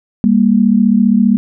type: tone pair together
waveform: sine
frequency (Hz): 200 / 235.1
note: G3 / A#3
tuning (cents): +35 / +15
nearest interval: minor third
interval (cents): 280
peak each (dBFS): -10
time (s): 0.24-1.37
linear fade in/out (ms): 0
effects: none